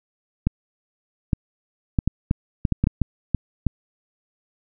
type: clicks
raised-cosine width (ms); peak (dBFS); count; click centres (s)
5; -6; 12; 0.47 / 1.332 / 1.988 / 2.076 / 2.311 / 2.652 / 2.723 / 2.84 / 2.871 / 3.017 / 3.347 / 3.667
effects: none